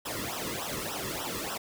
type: noise with flanger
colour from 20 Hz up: pink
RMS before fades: -35 dBFS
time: 0.05-1.58 s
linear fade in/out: 10 ms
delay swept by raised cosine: 0.44 to 1.35 ms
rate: 3.4 Hz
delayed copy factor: -1
effects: none